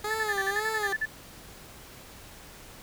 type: tone with vibrato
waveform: 15% pulse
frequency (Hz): 414.5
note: G#4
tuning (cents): -3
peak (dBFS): -23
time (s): 0.04-0.93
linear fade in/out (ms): 5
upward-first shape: sine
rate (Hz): 1.9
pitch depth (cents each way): 110
type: tone bursts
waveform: sine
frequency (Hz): 1748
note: A6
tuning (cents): -12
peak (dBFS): -25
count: 11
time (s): 0.1-1.058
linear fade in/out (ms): 10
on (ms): 48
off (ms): 43
effects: pink hiss -48 dBFS RMS until 2.82 s